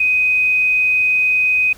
sine tone, 2506 Hz, D#7, 12 cents sharp, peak -12 dBFS, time 0-1.73 s, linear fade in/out 5 ms, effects pink hiss -44 dBFS RMS until 1.77 s

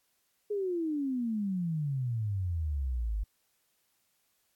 sine exponential sweep, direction down, 423.4 to 49 Hz, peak -29 dBFS, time 0.5-3.24 s, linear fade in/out 10 ms, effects white hiss -74 dBFS RMS until 4.55 s + AAC 64 kbps

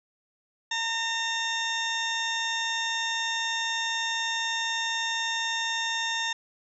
harmonic tone, 912 Hz, A#5, 38 cents flat, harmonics 1 / 2 / 3 / 4 / 6 / 7 / 8, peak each -34 / -31 / -37 / -31 / -39 / -39 / -45 dBFS, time 0.71-6.33 s, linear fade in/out 5 ms, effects none

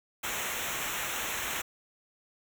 pink noise with comb filter, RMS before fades -34 dBFS, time 0.23-1.62 s, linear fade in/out 10 ms, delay 0.21 ms, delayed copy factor -0.85, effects none

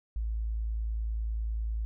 sine tone, 55 Hz, A1, in tune, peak -29 dBFS, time 0.16-1.85 s, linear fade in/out 0 ms, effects none

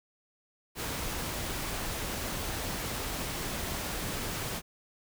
pink noise, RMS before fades -35 dBFS, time 0.75-4.62 s, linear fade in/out 50 ms, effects none

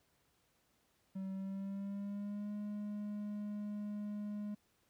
triangle tone with pitch glide, 191.5 to 207.6 Hz, G3 to G#3, -40 to 0 cents, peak -37 dBFS, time 1.15-4.55 s, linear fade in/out 10 ms, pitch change +140 cents, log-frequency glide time 1.32-2.52 s, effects pink hiss -75 dBFS RMS until 4.89 s + high-pass 60 Hz 12 dB/octave

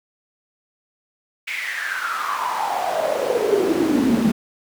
brown noise with high-pass filter sweep, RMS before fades -21 dBFS, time 1.47-4.32 s, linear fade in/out 10 ms, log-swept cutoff 2300 to 210 Hz, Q 7.8, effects none

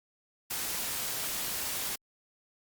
white noise, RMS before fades -34 dBFS, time 0.5-1.96 s, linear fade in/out 10 ms, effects Opus 48 kbps

